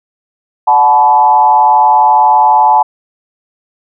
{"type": "tone with frequency modulation", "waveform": "sine", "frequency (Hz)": 865, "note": "A5", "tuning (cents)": -30, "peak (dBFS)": -4, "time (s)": [0.67, 2.83], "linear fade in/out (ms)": 10, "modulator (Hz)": 128, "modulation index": 0.92, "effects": []}